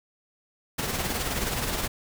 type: noise with tremolo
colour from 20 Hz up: pink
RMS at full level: -27 dBFS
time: 0.78-1.88 s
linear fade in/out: 10 ms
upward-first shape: sine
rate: 19 Hz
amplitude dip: 45%
effects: none